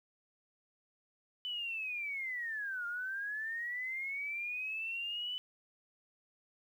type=linear two-way sweep; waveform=sine; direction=down then up; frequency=3008 to 1396.9 to 3008 Hz; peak=-36 dBFS; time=1.45-5.38 s; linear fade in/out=0 ms; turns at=2.86 s; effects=11-bit